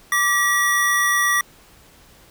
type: tone pair together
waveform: square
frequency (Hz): 1169 / 1925.7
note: D6 / B6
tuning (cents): -8 / -44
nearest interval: major sixth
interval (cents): 864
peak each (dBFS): -22 / -18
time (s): 0.12-1.41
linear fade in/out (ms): 2
effects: pink hiss -50 dBFS RMS until 2.3 s